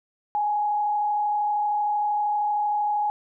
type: tone with frequency modulation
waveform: sine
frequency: 834 Hz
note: G#5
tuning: 7 cents sharp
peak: -21 dBFS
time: 0.35-3.1 s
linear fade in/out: 0 ms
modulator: 32.9 Hz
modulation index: 0.47
effects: none